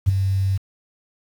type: tone with ADSR envelope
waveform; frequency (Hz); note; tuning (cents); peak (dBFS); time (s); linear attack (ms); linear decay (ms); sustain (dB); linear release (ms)
sine; 96.6; G2; -25; -8; 0.06-0.58; 28; 10; -9; 15
effects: tanh soft clip ceiling -6 dBFS + 7-bit